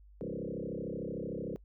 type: tone with frequency modulation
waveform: sine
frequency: 330.5 Hz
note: E4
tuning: 5 cents sharp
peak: -35 dBFS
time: 0.21-1.56 s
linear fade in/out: 0 ms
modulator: 33.3 Hz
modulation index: 5.8
effects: noise-tail reverb RT60 0.1 s tail -24 dB re dry + added 50 Hz sine -54 dBFS peak until 1.64 s